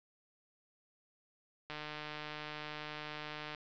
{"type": "click train", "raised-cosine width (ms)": 0.3, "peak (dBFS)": -27, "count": 280, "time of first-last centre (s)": [1.7, 3.548], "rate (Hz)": 151, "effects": ["resampled to 16000 Hz"]}